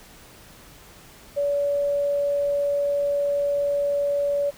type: tone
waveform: sine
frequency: 571 Hz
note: D5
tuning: 49 cents flat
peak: -20 dBFS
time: 1.36-4.51 s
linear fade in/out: 20 ms
effects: pink hiss -48 dBFS RMS until 4.57 s